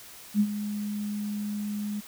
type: tone with ADSR envelope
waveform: sine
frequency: 207.7 Hz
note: G#3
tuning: in tune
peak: -17 dBFS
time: 0.34-2.01 s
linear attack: 60 ms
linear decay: 62 ms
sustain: -12 dB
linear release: 19 ms
effects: white hiss -47 dBFS RMS until 2.07 s